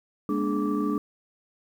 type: tone cluster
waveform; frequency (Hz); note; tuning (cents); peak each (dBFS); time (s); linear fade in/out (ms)
sine; 206.7 / 239.6 / 293.9 / 421.8 / 1165; G#3 / A#3 / D4 / G#4 / D6; -8 / +48 / +1 / +27 / -14; -28 / -32 / -26 / -32 / -33; 0.29-0.98; 2
effects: tanh soft clip ceiling -15 dBFS + 9-bit